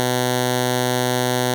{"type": "tone with notch filter", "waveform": "5% pulse", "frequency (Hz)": 125, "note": "B2", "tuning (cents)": 21, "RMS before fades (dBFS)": -20, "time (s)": [0, 1.54], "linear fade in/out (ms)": 0, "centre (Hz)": 1200, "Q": 1.6, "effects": []}